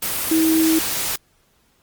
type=tone in noise; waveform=sine; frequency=321.5 Hz; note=E4; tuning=43 cents flat; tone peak=-14 dBFS; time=0.31-0.79 s; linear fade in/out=5 ms; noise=white; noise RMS=-23 dBFS; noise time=0.02-1.16 s; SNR=+6 dB; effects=pink hiss -61 dBFS RMS until 1.82 s + Opus 24 kbps